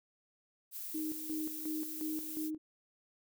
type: noise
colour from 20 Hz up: violet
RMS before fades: -43 dBFS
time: 0.71-2.51 s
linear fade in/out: 50 ms
type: tone with tremolo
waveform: sine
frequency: 311.1 Hz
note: D#4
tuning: in tune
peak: -35 dBFS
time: 0.94-2.58 s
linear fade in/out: 10 ms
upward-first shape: square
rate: 2.8 Hz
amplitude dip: 70%
effects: none